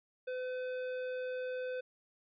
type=tone with hard clipping; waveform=sine; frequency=507 Hz; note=B4; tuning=45 cents sharp; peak=-38 dBFS; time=0.27-1.81 s; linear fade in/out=10 ms; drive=11 dB; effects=resampled to 11025 Hz